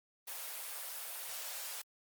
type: high-pass noise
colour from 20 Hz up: white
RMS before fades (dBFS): -43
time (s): 0.27-1.82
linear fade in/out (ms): 10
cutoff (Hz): 480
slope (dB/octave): 48
effects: Opus 24 kbps